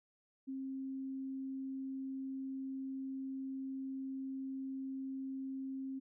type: tone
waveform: sine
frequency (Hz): 266.9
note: C4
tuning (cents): +35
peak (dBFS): -39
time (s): 0.47-6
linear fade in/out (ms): 20
effects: none